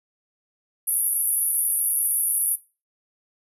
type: band-pass noise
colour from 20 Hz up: pink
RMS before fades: -23 dBFS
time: 0.87-2.56 s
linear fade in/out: 10 ms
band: 10000 to 12000 Hz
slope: 96 dB/octave
effects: noise-tail reverb RT60 0.3 s tail -18 dB re dry